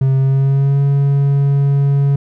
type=tone with pitch glide; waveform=triangle; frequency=133.8 to 140.13 Hz; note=C3 to C#3; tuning=+39 to +19 cents; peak=-8 dBFS; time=0.01-2.16 s; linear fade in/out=5 ms; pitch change=+80 cents; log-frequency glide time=0.17-0.81 s; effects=none